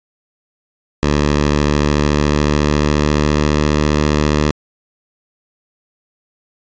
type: tone with pitch glide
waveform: 10% pulse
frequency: 73.5 to 74.91 Hz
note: D2 to D2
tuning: +2 to +35 cents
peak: -4 dBFS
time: 1.03-4.51 s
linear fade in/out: 0 ms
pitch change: +33 cents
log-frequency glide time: 1.66-3.66 s
effects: resampled to 16000 Hz